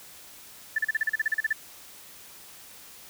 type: tone bursts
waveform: sine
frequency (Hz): 1760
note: A6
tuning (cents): 0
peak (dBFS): -21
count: 13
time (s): 0.76-1.529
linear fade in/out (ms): 5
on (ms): 25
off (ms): 37
effects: white hiss -48 dBFS RMS until 3.09 s